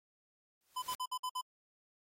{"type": "noise with exponential growth", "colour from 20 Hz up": "white", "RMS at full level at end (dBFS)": -42, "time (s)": [0.61, 0.95], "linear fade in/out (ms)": 0, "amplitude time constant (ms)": 73}
{"type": "tone bursts", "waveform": "square", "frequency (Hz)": 1010, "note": "B5", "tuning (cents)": 39, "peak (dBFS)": -36, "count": 6, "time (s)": [0.76, 1.414], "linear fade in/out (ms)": 10, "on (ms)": 64, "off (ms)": 54}
{"effects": ["AAC 48 kbps"]}